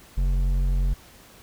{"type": "tone with hard clipping", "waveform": "triangle", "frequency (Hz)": 45.6, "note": "F#1", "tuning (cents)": -24, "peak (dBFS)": -21, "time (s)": [0.17, 0.94], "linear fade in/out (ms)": 10, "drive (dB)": 11, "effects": ["pink hiss -50 dBFS RMS until 1.42 s"]}